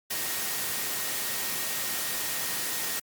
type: tone in noise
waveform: sine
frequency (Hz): 1864.7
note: A#6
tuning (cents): 0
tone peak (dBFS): -42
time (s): 0.1-3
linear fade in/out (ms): 10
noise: white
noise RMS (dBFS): -31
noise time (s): 0.1-3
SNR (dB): -14
effects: high-pass 100 Hz 12 dB/octave + Opus 48 kbps